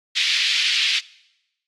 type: band-pass noise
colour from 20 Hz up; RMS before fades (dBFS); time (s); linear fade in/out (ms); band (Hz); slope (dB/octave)
white; -21; 0.15-1; 20; 2300 to 4100; 24
effects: noise-tail reverb RT60 0.9 s tail -22 dB re dry + AAC 32 kbps